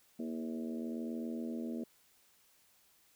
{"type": "harmonic tone with a mistuned harmonic", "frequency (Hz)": 80.9, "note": "E2", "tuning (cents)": -32, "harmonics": [3, 4, 5, 6, 7, 8], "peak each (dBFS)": [-38, -44, -48, -51, -53, -53], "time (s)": [0.19, 1.84], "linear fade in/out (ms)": 5, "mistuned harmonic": 3, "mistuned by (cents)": -46, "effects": ["white hiss -68 dBFS RMS until 3.15 s"]}